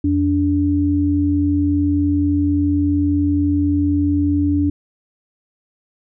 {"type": "tone pair together", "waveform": "sine", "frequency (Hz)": [86.1, 289.6], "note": ["F2", "D4"], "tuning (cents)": [-24, -24], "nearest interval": "octave + major sixth", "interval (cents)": 2100, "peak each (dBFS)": [-19, -15], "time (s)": [0.04, 4.7], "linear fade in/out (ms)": 5, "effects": []}